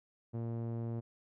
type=tone with low-pass filter; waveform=sawtooth; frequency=115.8 Hz; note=A#2; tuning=11 cents flat; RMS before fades=-38 dBFS; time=0.33-1.01 s; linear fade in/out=20 ms; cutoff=540 Hz; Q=0.7; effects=none